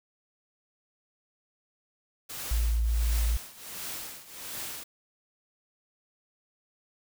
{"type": "noise with tremolo", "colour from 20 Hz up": "white", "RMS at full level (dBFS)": -36, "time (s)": [2.29, 4.84], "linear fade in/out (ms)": 10, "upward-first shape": "triangle", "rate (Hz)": 1.4, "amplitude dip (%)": 85}
{"type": "tone", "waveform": "sine", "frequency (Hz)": 56.5, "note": "A1", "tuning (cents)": 47, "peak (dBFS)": -23, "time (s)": [2.51, 3.37], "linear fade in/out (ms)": 5}
{"effects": []}